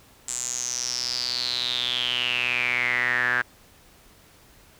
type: tone with band-pass filter sweep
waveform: sawtooth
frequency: 123.47 Hz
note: B2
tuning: in tune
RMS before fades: -26 dBFS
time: 0.28-3.42 s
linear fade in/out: 5 ms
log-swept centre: 7600 to 1600 Hz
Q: 9.2
effects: pink hiss -54 dBFS RMS until 4.79 s